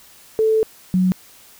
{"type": "tone pair in turn", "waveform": "sine", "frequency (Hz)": [439.4, 184.38], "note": ["A4", "F#3"], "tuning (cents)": [-2, -6], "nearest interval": "octave + minor third", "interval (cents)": 1504, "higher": "first", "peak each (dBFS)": -13, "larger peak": "neither", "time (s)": [[0.39, 0.63], [0.94, 1.12]], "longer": "first", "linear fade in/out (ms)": 0, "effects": ["white hiss -47 dBFS RMS until 1.59 s"]}